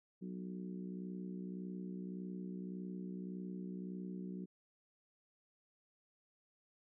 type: harmonic tone with a mistuned harmonic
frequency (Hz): 61.74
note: B1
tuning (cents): 0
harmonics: 3 / 4 / 5 / 6 / 7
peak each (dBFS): -43 / -52 / -52 / -53 / -61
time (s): 0.21-4.46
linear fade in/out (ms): 20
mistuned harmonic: 7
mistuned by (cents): +30
effects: none